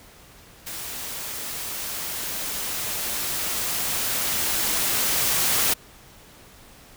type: noise with level ramp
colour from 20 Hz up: white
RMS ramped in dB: -34 to -21 dBFS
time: 0.66-5.74 s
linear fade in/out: 10 ms
effects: pink hiss -49 dBFS RMS until 6.96 s